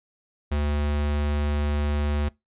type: tone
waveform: square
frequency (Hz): 73.42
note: D2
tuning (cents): 0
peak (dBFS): -23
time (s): 0.51-2.29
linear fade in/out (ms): 10
effects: noise-tail reverb RT60 0.2 s tail -23 dB re dry + resampled to 8000 Hz